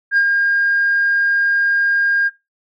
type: tone with ADSR envelope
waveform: sine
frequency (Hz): 1614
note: G#6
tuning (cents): -50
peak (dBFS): -8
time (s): 0.11-2.3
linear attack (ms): 60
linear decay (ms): 63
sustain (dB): -4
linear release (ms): 33
effects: noise-tail reverb RT60 0.2 s tail -17 dB re dry + tanh soft clip ceiling -8 dBFS